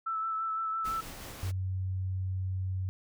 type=tone with vibrato; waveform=sine; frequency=1318.5 Hz; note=E6; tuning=in tune; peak=-30 dBFS; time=0.06-1.01 s; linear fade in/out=10 ms; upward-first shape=sine; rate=5.9 Hz; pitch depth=19 cents each way
type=noise with tremolo; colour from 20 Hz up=pink; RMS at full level=-43 dBFS; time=0.84-1.52 s; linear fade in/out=20 ms; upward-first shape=sine; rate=5.3 Hz; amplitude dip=25%
type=tone; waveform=sine; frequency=93.7 Hz; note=F#2; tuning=22 cents sharp; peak=-30 dBFS; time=1.43-2.89 s; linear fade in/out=0 ms
effects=none